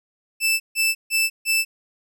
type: tone bursts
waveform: sawtooth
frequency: 2644 Hz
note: E7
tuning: 5 cents sharp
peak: -14 dBFS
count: 4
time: 0.4-1.65 s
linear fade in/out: 50 ms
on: 200 ms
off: 150 ms
effects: none